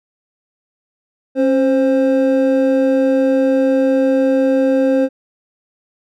triangle tone pair together, 270.8 / 525 Hz, C#4 / C5, -40 / +6 cents, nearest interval major seventh, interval 1146 cents, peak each -12 dBFS, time 1.35-5.09 s, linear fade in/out 50 ms, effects none

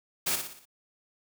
white noise with echo, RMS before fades -28 dBFS, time 0.26-0.36 s, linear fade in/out 10 ms, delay 59 ms, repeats 5, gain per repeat -6 dB, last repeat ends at 0.655 s, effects none

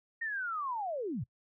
sine linear sweep, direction down, 1864.7 to 92.5 Hz, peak -33 dBFS, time 0.21-1.24 s, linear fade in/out 10 ms, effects noise-tail reverb RT60 0.1 s tail -22 dB re dry

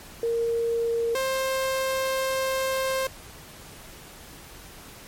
sine / sawtooth tone pair in turn, 463.9 / 528.7 Hz, A#4 / C5, -8 / +18 cents, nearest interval major second, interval 226 cents, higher second, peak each -22 / -20 dBFS, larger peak second, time 0.23-1.15 / 1.15-3.07 s, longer second, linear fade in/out 2 ms, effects pink hiss -45 dBFS RMS until 5.07 s + MP3 64 kbps

